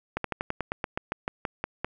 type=slowing click train; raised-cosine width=0.5 ms; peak=-13 dBFS; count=14; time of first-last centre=0.17-1.846 s; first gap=73 ms; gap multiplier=1.09; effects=none